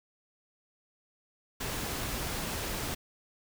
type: noise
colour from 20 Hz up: pink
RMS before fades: -35 dBFS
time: 1.6-2.95 s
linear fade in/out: 10 ms
effects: none